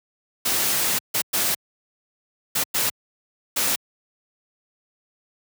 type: noise bursts at uneven times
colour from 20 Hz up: white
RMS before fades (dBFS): -22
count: 6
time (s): 0.45-0.99 / 1.14-1.22 / 1.33-1.55 / 2.55-2.64 / 2.74-2.9 / 3.56-3.76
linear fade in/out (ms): 10
effects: high-pass 80 Hz 12 dB/octave